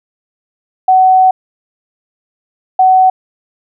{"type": "tone pair in turn", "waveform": "sine", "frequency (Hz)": [750, 750], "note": ["F#5", "F#5"], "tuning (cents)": [23, 23], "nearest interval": "unison", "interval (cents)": 0, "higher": "neither", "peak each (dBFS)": -4, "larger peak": "neither", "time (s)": [[0.88, 1.31], [2.79, 3.1]], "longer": "first", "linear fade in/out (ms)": 5, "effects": []}